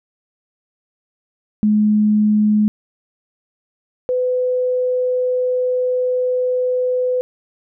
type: tone pair in turn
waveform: sine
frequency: 211.5 / 503 Hz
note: G#3 / B4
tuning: +32 / +32 cents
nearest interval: octave + minor third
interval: 1500 cents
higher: second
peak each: -11 / -15 dBFS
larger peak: first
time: 1.63-2.68 / 4.09-7.21 s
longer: second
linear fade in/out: 0 ms
effects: none